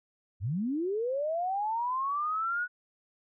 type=linear sweep; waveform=sine; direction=up; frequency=80.6 to 1480 Hz; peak=-28 dBFS; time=0.4-2.68 s; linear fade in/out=50 ms; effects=none